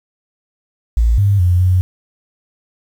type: tone with pitch steps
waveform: sine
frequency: 56.8 / 100.1 / 89.1 / 91.7 Hz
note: A#1 / G2 / F2 / F#2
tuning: -44 / +37 / +35 / -15 cents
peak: -9 dBFS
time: 0.97-1.81 s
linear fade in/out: 0 ms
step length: 210 ms
effects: 7-bit